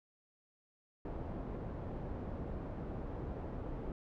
pink low-pass noise, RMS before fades -42 dBFS, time 1.05-3.92 s, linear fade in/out 2 ms, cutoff 670 Hz, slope 12 dB/octave, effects none

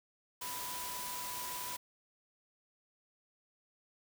sine tone in noise, 987.8 Hz, B5, in tune, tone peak -44 dBFS, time 0.41-1.77 s, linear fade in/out 10 ms, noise white, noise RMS -42 dBFS, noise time 0.41-1.77 s, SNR -5 dB, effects none

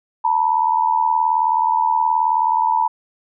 sine tone pair together, 890.1 / 969 Hz, A5 / B5, +20 / -33 cents, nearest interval minor second, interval 147 cents, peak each -17 dBFS, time 0.24-2.88 s, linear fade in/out 10 ms, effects none

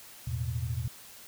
sine chord, E suspended fourth, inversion none, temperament equal, 82.41 / 110 / 123.47 Hz, E2 / A2 / B2, 0 / 0 / 0 cents, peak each -35 / -35 / -33 dBFS, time 0.27-0.88 s, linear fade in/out 5 ms, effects white hiss -50 dBFS RMS until 1.27 s

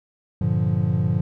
triangle chord, G minor seventh, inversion none, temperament equal, 98 / 116.54 / 146.83 / 174.61 Hz, G2 / Bb2 / D3 / F3, 0 / 0 / 0 / 0 cents, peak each -22 dBFS, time 0.41-1.21 s, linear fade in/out 5 ms, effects none

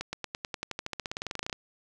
accelerating click train, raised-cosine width 0.2 ms, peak -16 dBFS, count 24, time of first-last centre 0.01-1.528 s, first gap 120 ms, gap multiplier 0.94, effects none

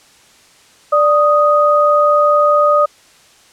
sine tone pair together, 589.2 / 1244.5 Hz, D5 / D#6, +6 / 0 cents, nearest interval octave + minor second, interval 1294 cents, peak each -11 dBFS, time 0.92-2.86 s, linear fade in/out 10 ms, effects white hiss -47 dBFS RMS until 3.52 s + low-pass 8000 Hz 12 dB/octave

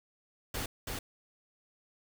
pink noise with echo, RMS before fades -36 dBFS, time 0.54-0.66 s, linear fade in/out 5 ms, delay 330 ms, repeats 1, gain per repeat -2 dB, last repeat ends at 0.99 s, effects none

